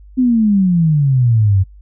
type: exponential sweep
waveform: sine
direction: down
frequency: 261.6 to 92.5 Hz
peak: -9 dBFS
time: 0.17-1.64 s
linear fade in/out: 20 ms
effects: noise-tail reverb RT60 0.1 s tail -20 dB re dry + added 50 Hz sine -37 dBFS peak until 1.81 s